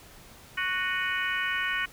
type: harmonic tone with a mistuned harmonic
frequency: 370 Hz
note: F#4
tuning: in tune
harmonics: 3 / 4 / 5 / 6 / 7 / 8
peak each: -36 / -31 / -31 / -36 / -36 / -36 dBFS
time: 0.57-1.86 s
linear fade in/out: 10 ms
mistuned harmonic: 7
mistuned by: -76 cents
effects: pink hiss -51 dBFS RMS until 1.92 s